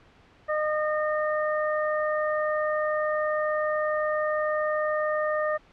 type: harmonic tone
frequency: 611 Hz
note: D#5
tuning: 32 cents flat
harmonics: 1 / 2 / 3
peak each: -25 / -30 / -32 dBFS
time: 0.48-5.58 s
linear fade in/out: 20 ms
effects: pink hiss -56 dBFS RMS until 5.72 s + low-pass 3000 Hz 12 dB/octave